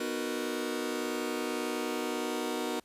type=chord; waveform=sawtooth; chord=B major seventh; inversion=none; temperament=just; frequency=246.9 / 308.7 / 370.4 / 463 Hz; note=B3 / D#4 / F#4 / A#4; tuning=0 / -14 / +2 / -12 cents; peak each=-33 dBFS; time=0-2.8 s; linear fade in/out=5 ms; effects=pink hiss -66 dBFS RMS until 2.84 s + resampled to 32000 Hz